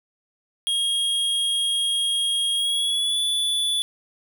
square tone with pitch glide, 3265 to 3455 Hz, G#7 to A7, -30 to -32 cents, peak -21 dBFS, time 0.67-3.82 s, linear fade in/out 0 ms, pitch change +98 cents, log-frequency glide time 2.55-3.2 s, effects none

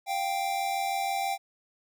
square tone pair together, 697.9 / 784 Hz, F5 / G5, -1 / 0 cents, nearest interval major second, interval 201 cents, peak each -35 / -29 dBFS, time 0.06-1.38 s, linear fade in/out 50 ms, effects none

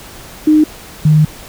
sine tone pair in turn, 306.9 / 153.45 Hz, D#4 / D#3, -24 / -24 cents, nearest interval octave, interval 1200 cents, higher first, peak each -5 dBFS, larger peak neither, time 0.47-0.64 / 1.05-1.25 s, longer second, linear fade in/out 5 ms, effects pink hiss -34 dBFS RMS until 1.48 s

